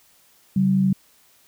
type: tone pair together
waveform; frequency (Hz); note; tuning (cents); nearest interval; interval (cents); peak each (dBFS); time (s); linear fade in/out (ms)
sine; 138.5 / 190.87; C#3 / G3; -1 / -46; tritone; 555; -24 / -16; 0.56-0.93; 5
effects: white hiss -57 dBFS RMS until 1.47 s